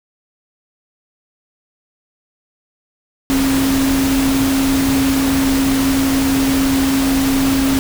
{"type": "tone in noise", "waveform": "sine", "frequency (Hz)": 269.7, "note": "C#4", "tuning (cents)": -47, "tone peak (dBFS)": -13, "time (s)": [3.3, 7.79], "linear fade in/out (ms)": 0, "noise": "pink", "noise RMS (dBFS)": -21, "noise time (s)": [3.3, 7.79], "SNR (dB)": 5, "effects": []}